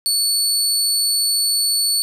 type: tone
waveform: 25% pulse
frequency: 4446 Hz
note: C#8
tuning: 4 cents sharp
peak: -11 dBFS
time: 0.06-2.02 s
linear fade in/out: 0 ms
effects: none